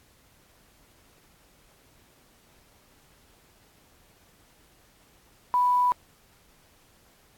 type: tone with quantisation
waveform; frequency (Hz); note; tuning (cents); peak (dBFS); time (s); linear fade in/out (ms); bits
sine; 988; B5; 0; -19; 5.54-5.92; 0; 8
effects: pink hiss -60 dBFS RMS until 7.37 s + AAC 64 kbps